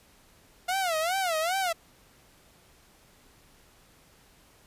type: tone with vibrato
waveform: sawtooth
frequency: 698.5 Hz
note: F5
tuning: in tune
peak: -22 dBFS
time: 0.68-1.73 s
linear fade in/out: 10 ms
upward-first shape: sine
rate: 2.5 Hz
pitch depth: 190 cents each way
effects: pink hiss -59 dBFS RMS until 4.66 s + resampled to 32000 Hz